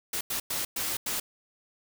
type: noise bursts at uneven times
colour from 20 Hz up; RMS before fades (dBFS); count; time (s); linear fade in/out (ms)
white; -31; 5; 0.13-0.21 / 0.3-0.4 / 0.5-0.65 / 0.76-0.97 / 1.06-1.2; 5
effects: none